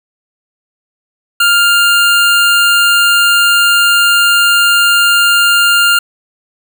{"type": "tone", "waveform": "25% pulse", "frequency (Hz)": 1400, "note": "F6", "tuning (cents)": 4, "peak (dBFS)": -3, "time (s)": [1.4, 5.99], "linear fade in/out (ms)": 5, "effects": []}